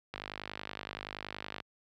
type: click train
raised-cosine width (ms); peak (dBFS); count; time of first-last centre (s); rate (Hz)
0.3; -22; 75; 0.14-1.602; 50.6
effects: high-pass 60 Hz 12 dB/octave